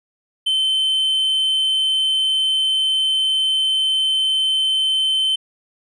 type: tone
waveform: triangle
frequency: 3079 Hz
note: G7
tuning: 32 cents flat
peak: -14 dBFS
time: 0.46-5.36 s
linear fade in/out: 10 ms
effects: resampled to 22050 Hz